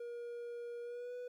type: tone with pitch glide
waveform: triangle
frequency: 475.7 to 492.8 Hz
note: A#4 to B4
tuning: +35 to -4 cents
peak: -40 dBFS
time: 0-1.28 s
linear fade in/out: 5 ms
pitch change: +61 cents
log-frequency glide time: 0.82-1.14 s
effects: 13-bit